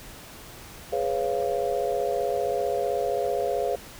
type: chord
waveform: sine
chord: C# dominant seventh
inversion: second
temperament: just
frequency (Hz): 415.8 / 498.9 / 554.4 / 693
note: G#4 / B4 / C#5 / E#5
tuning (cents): +2 / +17 / 0 / -14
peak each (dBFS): -29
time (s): 0.92-3.76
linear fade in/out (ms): 10
effects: pink hiss -44 dBFS RMS until 3.99 s